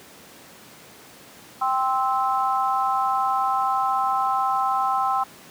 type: harmonic tone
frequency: 261.6 Hz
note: C4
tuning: in tune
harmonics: 3 / 4 / 5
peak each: -23 / -24 / -25 dBFS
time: 1.61-5.24 s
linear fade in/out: 10 ms
effects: pink hiss -46 dBFS RMS until 5.5 s + high-pass 150 Hz 12 dB/octave